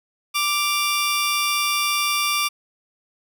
15% pulse tone pair together, 1176 / 2797 Hz, D6 / F7, +2 / +2 cents, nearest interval octave + minor third, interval 1500 cents, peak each -14 / -19 dBFS, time 0.34-2.49 s, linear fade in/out 20 ms, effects none

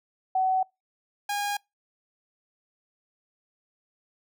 sine / sawtooth tone pair in turn, 753 / 816.8 Hz, F#5 / G#5, +30 / -29 cents, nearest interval minor second, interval 141 cents, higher second, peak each -21 / -23 dBFS, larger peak first, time 0.35-0.63 / 1.29-1.57 s, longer neither, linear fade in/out 5 ms, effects noise-tail reverb RT60 0.2 s tail -25 dB re dry

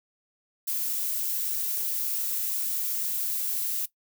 violet noise, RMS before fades -29 dBFS, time 0.67-3.86 s, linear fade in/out 10 ms, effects noise-tail reverb RT60 0.1 s tail -17 dB re dry

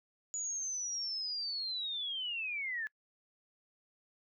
sine linear sweep, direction down, 6910 to 1697 Hz, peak -35 dBFS, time 0.34-2.87 s, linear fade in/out 0 ms, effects noise-tail reverb RT60 0.1 s tail -26 dB re dry

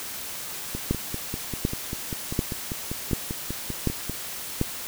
two click trains, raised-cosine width 3 ms, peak -9 / -17 dBFS, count 6 / 18, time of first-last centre 0.91-4.614 / 0.75-4.096 s, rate 1.35 / 5.08 Hz, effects white hiss -35 dBFS RMS until 4.87 s

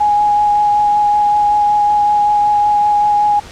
sine tone with vibrato, 830.6 Hz, G#5, in tune, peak -9 dBFS, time 0-3.4 s, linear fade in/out 10 ms, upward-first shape sine, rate 5.3 Hz, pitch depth 11 cents each way, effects pink hiss -35 dBFS RMS until 3.51 s + low-pass 7000 Hz 12 dB/octave

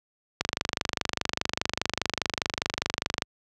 click train, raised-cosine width 0.2 ms, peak -6 dBFS, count 71, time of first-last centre 0.41-3.221 s, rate 24.9 Hz, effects high-pass 60 Hz 12 dB/octave

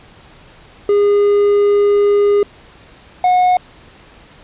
triangle tone pair in turn, 408.5 / 727.9 Hz, G#4 / F#5, -29 / -29 cents, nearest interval minor seventh, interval 1000 cents, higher second, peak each -7 dBFS, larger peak neither, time 0.89-2.43 / 3.24-3.57 s, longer first, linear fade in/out 2 ms, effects pink hiss -43 dBFS RMS until 4.43 s + resampled to 8000 Hz

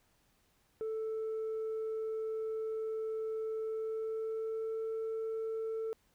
sine tone with pitch glide, 440.6 to 445.2 Hz, A4 to A4, +2 to +20 cents, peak -32 dBFS, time 0.81-5.93 s, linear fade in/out 0 ms, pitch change +18 cents, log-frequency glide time 3.62-4.82 s, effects tanh soft clip ceiling -33 dBFS + pink hiss -72 dBFS RMS until 6.14 s

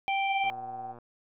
harmonic tone, 784 Hz, G5, in tune, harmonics 1 / 3 / 4, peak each -27 / -31 / -39 dBFS, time 0.08-0.5 s, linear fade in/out 0 ms
sine tone with tremolo, 766 Hz, G5, 40 cents flat, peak -34 dBFS, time 0.26-0.95 s, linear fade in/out 50 ms, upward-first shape sine, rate 19 Hz, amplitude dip 40%
click train, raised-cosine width 1 ms, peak -35 dBFS, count 66, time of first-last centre 0.44-0.986 s, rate 119 Hz
effects none

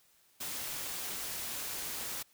white noise, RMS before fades -39 dBFS, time 0.4-2.23 s, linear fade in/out 10 ms, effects white hiss -67 dBFS RMS until 2.33 s

